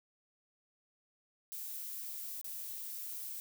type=noise with dropouts; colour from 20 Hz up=violet; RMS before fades=-43 dBFS; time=1.52-3.4 s; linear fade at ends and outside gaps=0 ms; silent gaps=2.414-2.444 s; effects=none